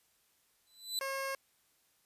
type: tone with exponential growth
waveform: sawtooth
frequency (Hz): 3998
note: B7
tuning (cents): +20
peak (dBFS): -27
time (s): 0.67-0.99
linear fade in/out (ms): 1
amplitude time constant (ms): 68
type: tone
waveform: 15% pulse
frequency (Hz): 541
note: C#5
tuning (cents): -42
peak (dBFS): -29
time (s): 1.01-1.35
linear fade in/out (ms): 2
effects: white hiss -72 dBFS RMS until 2.05 s + resampled to 32000 Hz